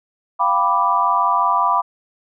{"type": "chord", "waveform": "sine", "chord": "G dominant seventh", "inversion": "third", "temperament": "equal", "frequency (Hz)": [698.5, 784, 987.8, 1174.7], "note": ["F5", "G5", "B5", "D6"], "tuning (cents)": [0, 0, 0, 0], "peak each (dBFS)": [-23, -23, -17, -18], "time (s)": [0.39, 1.82], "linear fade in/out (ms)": 20, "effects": []}